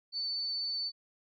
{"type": "tone", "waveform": "sine", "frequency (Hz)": 4508, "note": "C#8", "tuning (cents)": 28, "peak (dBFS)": -32, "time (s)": [0.12, 0.92], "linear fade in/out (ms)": 50, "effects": []}